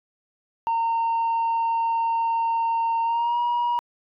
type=tone with pitch glide; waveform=sine; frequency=917 to 958.2 Hz; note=A#5 to A#5; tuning=-29 to +47 cents; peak=-18 dBFS; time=0.67-3.79 s; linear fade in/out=0 ms; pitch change=+76 cents; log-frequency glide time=3.03-3.39 s; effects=tanh soft clip ceiling -19 dBFS